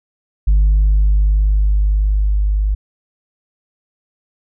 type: tone with level ramp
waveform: sine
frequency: 50.8 Hz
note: G#1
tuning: 38 cents flat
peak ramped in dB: -6 to -12 dBFS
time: 0.47-2.75 s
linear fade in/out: 10 ms
effects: tanh soft clip ceiling -7 dBFS